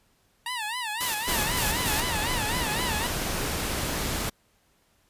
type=tone with vibrato; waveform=15% pulse; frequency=920 Hz; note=A#5; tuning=23 cents flat; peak=-23 dBFS; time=0.46-3.07 s; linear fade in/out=2 ms; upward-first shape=sine; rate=3.9 Hz; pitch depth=160 cents each way
type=noise with tremolo; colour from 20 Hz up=white; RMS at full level=-29 dBFS; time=1-2.02 s; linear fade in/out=10 ms; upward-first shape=square; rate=3.5 Hz; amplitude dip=50%
type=noise; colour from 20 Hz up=pink; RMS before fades=-29 dBFS; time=1.27-4.3 s; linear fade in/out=10 ms
effects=pink hiss -66 dBFS RMS until 5.09 s + resampled to 32000 Hz